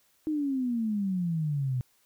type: exponential sweep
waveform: sine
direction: down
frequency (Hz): 315.2 to 123.47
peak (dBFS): -26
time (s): 0.27-1.81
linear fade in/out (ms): 0
effects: white hiss -67 dBFS RMS until 2.05 s